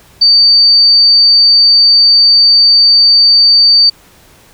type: tone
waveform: sine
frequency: 4600 Hz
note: D8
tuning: 37 cents flat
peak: -3 dBFS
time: 0.21-3.9 s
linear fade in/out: 10 ms
effects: pink hiss -43 dBFS RMS until 4.53 s